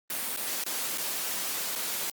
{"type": "noise with dropouts", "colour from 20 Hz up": "white", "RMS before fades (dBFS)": -32, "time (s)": [0.1, 2.1], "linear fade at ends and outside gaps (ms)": 2, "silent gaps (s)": [[0.364, 0.372], [0.639, 0.662], [0.976, 0.981], [1.753, 1.758]], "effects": ["high-pass 200 Hz 12 dB/octave", "Opus 32 kbps"]}